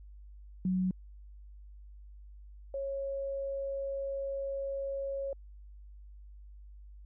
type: tone pair in turn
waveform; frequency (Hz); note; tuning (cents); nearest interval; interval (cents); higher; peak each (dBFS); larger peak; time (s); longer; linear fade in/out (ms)
sine; 185 / 549.3; F#3 / C#5; 0 / -16; octave + perfect fifth; 1884; second; -27 / -33; first; 0.65-0.91 / 2.74-5.33; second; 2
effects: added 50 Hz sine -48 dBFS peak until 7.05 s